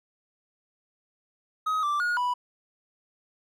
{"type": "tone with pitch steps", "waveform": "triangle", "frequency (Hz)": [1264, 1173, 1441, 985], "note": ["D#6", "D6", "F#6", "B5"], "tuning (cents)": [27, -2, -46, -5], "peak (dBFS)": -22, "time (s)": [1.66, 2.34], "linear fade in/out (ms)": 10, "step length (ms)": 170, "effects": []}